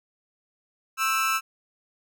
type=tone with amplitude modulation; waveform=30% pulse; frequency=1318.5 Hz; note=E6; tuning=in tune; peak=-16 dBFS; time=0.97-1.41 s; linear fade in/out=50 ms; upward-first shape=sine; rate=254 Hz; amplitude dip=80%; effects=none